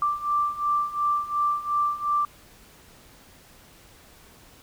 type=beating tone pair; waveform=sine; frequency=1174.7 / 1177.5 Hz; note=D6 / D6; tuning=0 / +4 cents; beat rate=2.8 Hz; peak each=-27 / -24 dBFS; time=0.02-2.25 s; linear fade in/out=2 ms; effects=pink hiss -52 dBFS RMS until 4.62 s